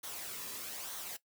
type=noise with flanger; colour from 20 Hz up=white; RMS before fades=-43 dBFS; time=0.03-1.17 s; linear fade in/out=10 ms; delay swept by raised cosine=0.4 to 1.4 ms; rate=1.1 Hz; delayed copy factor=-0.5; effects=noise-tail reverb RT60 0.1 s tail -17 dB re dry